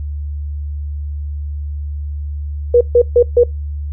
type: tone bursts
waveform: sine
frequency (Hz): 482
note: B4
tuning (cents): -42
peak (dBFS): -5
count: 4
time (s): 2.74-3.436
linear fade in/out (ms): 5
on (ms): 69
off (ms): 140
effects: noise-tail reverb RT60 0.2 s tail -24 dB re dry + added 73 Hz sine -20 dBFS peak until 3.92 s